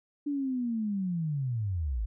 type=linear sweep; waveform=sine; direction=down; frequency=293.7 to 47.78 Hz; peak=-28 dBFS; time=0.26-2.06 s; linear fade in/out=10 ms; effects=none